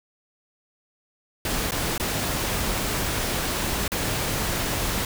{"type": "noise with dropouts", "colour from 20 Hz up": "pink", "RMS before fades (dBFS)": -26, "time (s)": [1.45, 5.05], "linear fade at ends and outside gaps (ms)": 2, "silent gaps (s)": [[1.709, 1.719], [1.979, 1.998], [3.879, 3.918]], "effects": []}